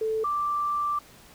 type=tone pair in turn; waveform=sine; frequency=440 / 1174.7 Hz; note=A4 / D6; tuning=0 / 0 cents; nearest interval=octave + perfect fourth; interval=1700 cents; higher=second; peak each=-24 dBFS; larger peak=neither; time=0.01-0.24 / 0.24-0.99 s; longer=second; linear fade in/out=5 ms; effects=pink hiss -52 dBFS RMS until 1.34 s